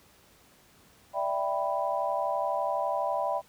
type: chord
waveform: sine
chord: E minor seventh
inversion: third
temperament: equal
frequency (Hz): 587.3 / 659.3 / 784 / 987.8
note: D5 / E5 / G5 / B5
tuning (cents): 0 / 0 / 0 / 0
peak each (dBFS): -32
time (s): 1.13-3.42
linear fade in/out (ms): 50
effects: pink hiss -59 dBFS RMS until 3.48 s + high-pass 60 Hz 12 dB/octave